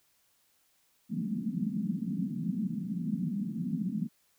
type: band-pass noise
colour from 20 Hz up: pink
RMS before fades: -33 dBFS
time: 1.09-4.09 s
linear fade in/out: 50 ms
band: 170 to 240 Hz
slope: 48 dB/octave
effects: white hiss -70 dBFS RMS until 4.38 s